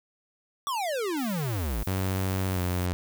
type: exponential sweep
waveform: square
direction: down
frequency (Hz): 1174.7 to 48.26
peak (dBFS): -28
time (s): 0.67-1.83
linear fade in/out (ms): 0
type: noise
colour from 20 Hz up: violet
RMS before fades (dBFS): -42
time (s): 1.17-2.86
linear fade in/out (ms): 0
type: tone with pitch glide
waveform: sawtooth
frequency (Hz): 94.6 to 89.96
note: F#2 to F#2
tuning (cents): +39 to -48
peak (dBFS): -22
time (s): 1.87-2.93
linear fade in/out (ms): 0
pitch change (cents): -87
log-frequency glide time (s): 2.48-2.61
effects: none